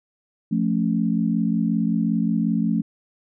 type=chord; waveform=sine; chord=F augmented; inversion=none; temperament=equal; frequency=174.61 / 220 / 277.2 Hz; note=F3 / A3 / C#4; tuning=0 / 0 / 0 cents; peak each=-23 / -21 / -26 dBFS; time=0.51-2.82 s; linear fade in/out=10 ms; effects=none